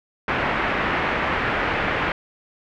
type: low-pass noise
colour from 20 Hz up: white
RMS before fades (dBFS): -23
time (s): 0.28-2.12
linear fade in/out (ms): 2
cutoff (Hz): 2200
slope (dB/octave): 24
effects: none